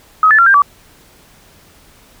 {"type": "tone with pitch steps", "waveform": "sine", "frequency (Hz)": [1270, 1743, 1373, 1590, 1150], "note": ["D#6", "A6", "F6", "G6", "D6"], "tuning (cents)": [35, -17, -30, 24, -37], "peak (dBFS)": -5, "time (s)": [0.23, 0.62], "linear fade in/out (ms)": 2, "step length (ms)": 78, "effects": ["pink hiss -46 dBFS RMS until 2.2 s"]}